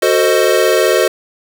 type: chord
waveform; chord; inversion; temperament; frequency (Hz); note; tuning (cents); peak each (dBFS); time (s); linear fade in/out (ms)
square; F# diminished seventh; none; equal with one note detuned; 370 / 447.7 / 523.3 / 622.3; F#4 / A4 / C5 / Eb5; 0 / +30 / 0 / 0; -16; 0.02-1.08; 5
effects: none